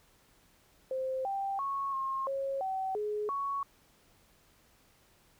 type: tone with pitch steps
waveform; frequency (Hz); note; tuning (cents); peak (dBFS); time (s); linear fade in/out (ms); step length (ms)
sine; 523 / 786 / 1102 / 1072 / 545 / 763 / 420.2 / 1114; C5 / G5 / C#6 / C6 / C#5 / G5 / G#4 / C#6; -1 / +4 / -11 / +42 / -29 / -47 / +20 / +8; -31; 0.91-3.63; 2; 340
effects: pink hiss -65 dBFS RMS until 5.39 s